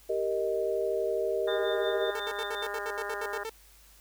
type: chord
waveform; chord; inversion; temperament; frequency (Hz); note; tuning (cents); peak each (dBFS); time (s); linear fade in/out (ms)
sine; Eb major; first; equal with one note detuned; 392 / 464.3 / 622.3; G4 / Bb4 / Eb5; 0 / -7 / 0; -31; 0.09-2.11; 10
type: tone with tremolo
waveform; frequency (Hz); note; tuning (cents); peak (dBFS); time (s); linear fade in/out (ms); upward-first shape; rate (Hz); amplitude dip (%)
sine; 3588; A7; +33; -36; 1.47-2.68; 20; sine; 5.5; 85
type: harmonic tone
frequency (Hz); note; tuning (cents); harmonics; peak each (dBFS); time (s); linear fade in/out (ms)
203.1; G#3; -38; 2 / 3 / 4 / 5 / 6 / 7 / 8 / 9; -39 / -42 / -42 / -43 / -43 / -41 / -42 / -42; 1.47-3.44; 10
type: tone bursts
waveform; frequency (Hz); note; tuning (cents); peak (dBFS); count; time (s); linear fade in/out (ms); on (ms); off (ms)
sawtooth; 446.8; A4; +27; -30; 12; 2.15-3.495; 2; 47; 71
effects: added 50 Hz sine -58 dBFS peak until 4 s + white hiss -58 dBFS RMS until 4 s